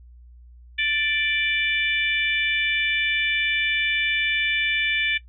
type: harmonic tone with a mistuned harmonic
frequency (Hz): 587.3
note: D5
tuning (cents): 0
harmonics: 3 / 4 / 5 / 6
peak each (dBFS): -26 / -24 / -29 / -29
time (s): 0.78-5.18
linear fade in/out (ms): 10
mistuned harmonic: 5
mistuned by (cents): +21
effects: noise-tail reverb RT60 0.1 s tail -18 dB re dry + added 60 Hz sine -44 dBFS peak until 5.28 s